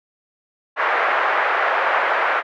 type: band-pass noise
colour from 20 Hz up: white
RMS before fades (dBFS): -19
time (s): 0.76-2.43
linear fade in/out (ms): 50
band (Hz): 520 to 1800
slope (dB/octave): 24
effects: none